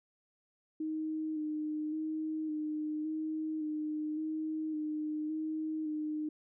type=tone with vibrato; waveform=sine; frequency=309.3 Hz; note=D#4; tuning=10 cents flat; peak=-33 dBFS; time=0.8-6.29 s; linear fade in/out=5 ms; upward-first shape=square; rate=0.89 Hz; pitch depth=21 cents each way; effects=none